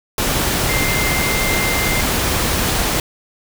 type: tone in noise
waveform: sine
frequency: 2093 Hz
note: C7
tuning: in tune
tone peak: -21 dBFS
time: 0.69-2.01 s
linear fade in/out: 2 ms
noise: pink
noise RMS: -18 dBFS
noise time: 0.18-3 s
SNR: -6 dB
effects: none